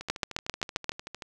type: two click trains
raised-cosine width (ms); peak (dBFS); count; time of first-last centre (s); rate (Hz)
0.2; -21 / -9; 17 / 7; 0.01-1.222 / 0.1-0.894; 13.2 / 7.56
effects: none